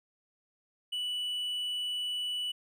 triangle tone, 2960 Hz, F#7, in tune, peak -30 dBFS, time 0.92-2.52 s, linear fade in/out 10 ms, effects none

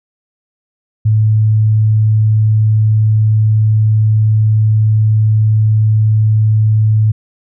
sine tone, 108.4 Hz, A2, 25 cents flat, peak -7 dBFS, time 1.05-7.12 s, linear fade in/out 10 ms, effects none

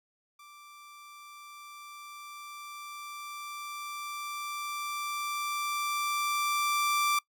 sawtooth tone with level ramp, 1174.7 Hz, D6, in tune, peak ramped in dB -47 to -21 dBFS, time 0.39-7.19 s, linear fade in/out 5 ms, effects noise-tail reverb RT60 0.1 s tail -22 dB re dry

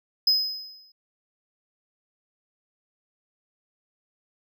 triangle tone with exponential decay, 5060 Hz, D#8, 28 cents sharp, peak -14 dBFS, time 0.27-0.92 s, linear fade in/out 5 ms, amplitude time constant 140 ms, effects none

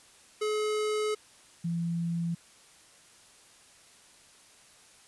square / sine tone pair in turn, 426.3 / 169.18 Hz, G#4 / E3, +45 / +45 cents, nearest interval octave + major third, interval 1600 cents, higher first, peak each -28 dBFS, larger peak neither, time 0.41-1.15 / 1.64-2.35 s, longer first, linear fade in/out 10 ms, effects white hiss -57 dBFS RMS until 5.07 s + resampled to 24000 Hz

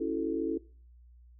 sine chord, F# minor seventh, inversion second, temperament equal, 277.2 / 329.6 / 370 / 440 Hz, C#4 / E4 / F#4 / A4, 0 / 0 / 0 / 0 cents, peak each -35 / -32 / -38 / -34 dBFS, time 0-0.58 s, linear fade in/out 10 ms, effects noise-tail reverb RT60 0.4 s tail -20 dB re dry + added 60 Hz sine -53 dBFS peak until 1.39 s

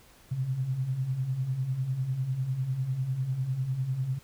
sine beating tone pair, 123.47 / 133.47 Hz, B2 / C3, 0 / +35 cents, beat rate 10 Hz, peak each -35 / -28 dBFS, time 0.31-4.19 s, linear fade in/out 10 ms, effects pink hiss -57 dBFS RMS until 4.23 s

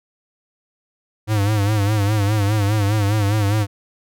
square tone with vibrato, 103.83 Hz, G#2, in tune, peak -16 dBFS, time 1.27-3.67 s, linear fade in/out 50 ms, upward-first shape sine, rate 4.9 Hz, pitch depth 86 cents each way, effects none

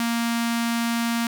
sawtooth tone with notch filter, 233.1 Hz, A#3, in tune, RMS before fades -24 dBFS, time 0-1.27 s, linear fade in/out 2 ms, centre 470 Hz, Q 0.74, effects none

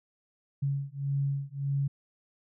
sine beating tone pair, 138.59 / 140.29 Hz, C#3 / C#3, 0 / +21 cents, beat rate 1.7 Hz, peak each -31 dBFS, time 0.62-1.88 s, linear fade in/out 10 ms, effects none

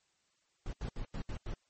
brown noise bursts at uneven times, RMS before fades -38 dBFS, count 6, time 0.66-0.73 / 0.81-0.89 / 0.96-1.05 / 1.14-1.22 / 1.29-1.37 / 1.46-1.54 s, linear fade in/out 2 ms, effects white hiss -75 dBFS RMS until 1.69 s + MP3 32 kbps

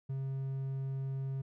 triangle tone, 134.7 Hz, C#3, 49 cents flat, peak -32 dBFS, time 0.09-1.42 s, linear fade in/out 10 ms, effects none

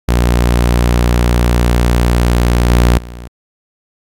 sawtooth tone with level steps, 59.7 Hz, A#1, 42 cents sharp, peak -5 / -3 / -23 dBFS, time 0.08-3.28 s, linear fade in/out 10 ms, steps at 2.7 / 2.98 s, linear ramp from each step 2 ms, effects AAC 64 kbps

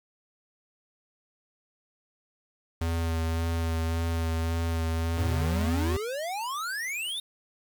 square tone with vibrato, 82.41 Hz, E2, in tune, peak -26 dBFS, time 2.81-5.97 s, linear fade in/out 5 ms, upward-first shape sine, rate 1.8 Hz, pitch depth 18 cents each way
square exponential sweep, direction up, 92.5 to 3729 Hz, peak -31 dBFS, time 5.17-7.2 s, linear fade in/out 5 ms
effects 8-bit

